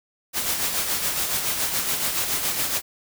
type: noise with tremolo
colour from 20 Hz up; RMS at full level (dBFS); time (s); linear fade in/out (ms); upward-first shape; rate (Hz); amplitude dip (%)
white; -23; 0.33-2.82; 50; sine; 7.1; 45
effects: none